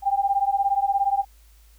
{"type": "beating tone pair", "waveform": "sine", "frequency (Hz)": [786, 803], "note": ["G5", "G5"], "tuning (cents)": [4, 41], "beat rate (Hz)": 17, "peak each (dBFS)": -22, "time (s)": [0.02, 1.25], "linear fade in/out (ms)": 50, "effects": ["added 53 Hz sine -50 dBFS peak until 1.78 s", "white hiss -60 dBFS RMS until 1.78 s"]}